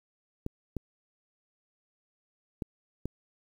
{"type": "clicks", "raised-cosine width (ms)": 3, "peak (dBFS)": -20, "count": 4, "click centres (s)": [0.464, 0.767, 2.622, 3.056], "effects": ["9-bit"]}